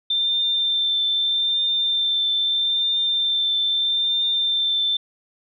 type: tone with vibrato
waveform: sine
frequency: 3574 Hz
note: A7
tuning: 26 cents sharp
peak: -18 dBFS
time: 0.1-4.97 s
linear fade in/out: 5 ms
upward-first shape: triangle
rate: 0.79 Hz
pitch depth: 16 cents each way
effects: none